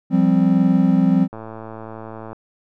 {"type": "chord", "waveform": "triangle", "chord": "F suspended second", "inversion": "none", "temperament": "equal", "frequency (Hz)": [174.61, 196, 261.6], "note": ["F3", "G3", "C4"], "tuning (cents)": [0, 0, 0], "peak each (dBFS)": -15, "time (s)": [0.1, 1.28], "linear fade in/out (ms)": 50}
{"type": "click train", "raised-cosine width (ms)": 1, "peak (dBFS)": -20, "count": 112, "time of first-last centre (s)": [1.33, 2.33], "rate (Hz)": 111}
{"effects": []}